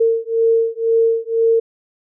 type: beating tone pair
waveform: sine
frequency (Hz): 454.5 / 456.5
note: A#4 / A#4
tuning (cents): -44 / -36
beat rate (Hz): 2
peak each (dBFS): -16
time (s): 0-1.6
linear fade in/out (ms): 10
effects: none